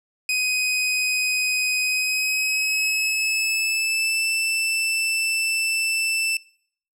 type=tone with pitch glide; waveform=sawtooth; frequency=2507 to 2656 Hz; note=D#7 to E7; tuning=+12 to +12 cents; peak=-17 dBFS; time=0.29-6.37 s; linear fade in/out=2 ms; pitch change=+100 cents; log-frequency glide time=1.81-4.3 s; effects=noise-tail reverb RT60 0.6 s tail -23 dB re dry + low-pass 12000 Hz 12 dB/octave